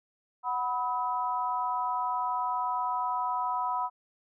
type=chord; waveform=sine; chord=B major; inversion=second; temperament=equal with one note detuned; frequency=740 / 987.8 / 1276.5 Hz; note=F#5 / B5 / D#6; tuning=0 / 0 / +44 cents; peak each=-34 / -29 / -35 dBFS; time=0.43-3.9 s; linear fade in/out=50 ms; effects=none